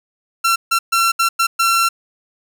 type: tone bursts at uneven times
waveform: sawtooth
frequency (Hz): 1356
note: E6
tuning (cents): +49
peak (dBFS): -9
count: 6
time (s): 0.44-0.56 / 0.71-0.79 / 0.92-1.12 / 1.19-1.29 / 1.39-1.47 / 1.59-1.89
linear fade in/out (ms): 10
effects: none